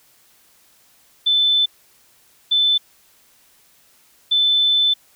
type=tone bursts at uneven times; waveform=sine; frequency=3520 Hz; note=A7; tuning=in tune; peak=-13 dBFS; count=3; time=1.26-1.66 / 2.51-2.78 / 4.31-4.94 s; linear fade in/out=10 ms; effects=white hiss -55 dBFS RMS until 5.15 s